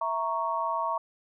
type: chord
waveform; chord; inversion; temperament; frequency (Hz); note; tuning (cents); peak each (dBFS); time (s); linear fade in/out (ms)
sine; A# diminished; second; equal; 659.3 / 932.3 / 1108.7; E5 / A#5 / C#6; 0 / 0 / 0; -33 / -30 / -30; 0.01-0.98; 5
effects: none